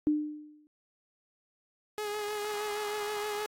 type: tone with exponential decay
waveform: sine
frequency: 300.9 Hz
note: D4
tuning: 42 cents sharp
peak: -21 dBFS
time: 0.07-0.67 s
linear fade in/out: 0 ms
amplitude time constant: 130 ms
type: tone with vibrato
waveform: sawtooth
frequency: 418.2 Hz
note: G#4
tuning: 12 cents sharp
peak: -29 dBFS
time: 1.98-3.46 s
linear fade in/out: 0 ms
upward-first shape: triangle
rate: 6.4 Hz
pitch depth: 33 cents each way
effects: AAC 48 kbps